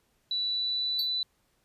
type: tone with pitch glide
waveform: sine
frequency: 3951 to 3983 Hz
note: B7 to B7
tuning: 0 to +14 cents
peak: -27 dBFS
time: 0.31-1.23 s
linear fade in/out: 2 ms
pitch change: +14 cents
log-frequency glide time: 0.43-1.1 s
type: tone with exponential decay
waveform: square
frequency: 4435 Hz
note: C#8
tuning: in tune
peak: -26 dBFS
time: 0.99-1.11 s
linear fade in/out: 2 ms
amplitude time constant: 24 ms
effects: pink hiss -71 dBFS RMS until 1.64 s + resampled to 32000 Hz